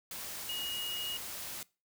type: tone in noise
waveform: sine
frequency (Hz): 2880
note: F#7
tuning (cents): -47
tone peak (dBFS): -35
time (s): 0.49-1.17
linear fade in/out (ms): 2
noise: white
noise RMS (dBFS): -42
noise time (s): 0.11-1.63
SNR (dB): +4
effects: noise-tail reverb RT60 0.3 s tail -22 dB re dry